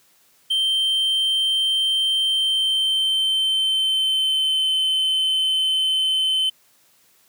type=tone with pitch glide; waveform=triangle; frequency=3130 to 3067 Hz; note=G7 to G7; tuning=-3 to -38 cents; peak=-16 dBFS; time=0.5-6.5 s; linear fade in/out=10 ms; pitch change=-35 cents; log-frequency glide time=2.24-4.73 s; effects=white hiss -58 dBFS RMS until 7.28 s + high-pass 80 Hz 12 dB/octave